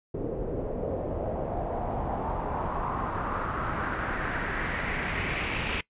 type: noise with low-pass filter sweep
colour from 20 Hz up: pink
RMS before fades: -31 dBFS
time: 0.14-5.81 s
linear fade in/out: 5 ms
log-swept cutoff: 430 to 2700 Hz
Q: 3
effects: noise-tail reverb RT60 0.1 s tail -21 dB re dry + resampled to 8000 Hz